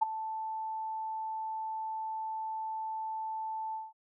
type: tone with ADSR envelope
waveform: sine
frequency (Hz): 880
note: A5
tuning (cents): 0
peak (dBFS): -20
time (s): 0.01-3.93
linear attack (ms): 16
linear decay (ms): 12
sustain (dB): -14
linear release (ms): 190
effects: none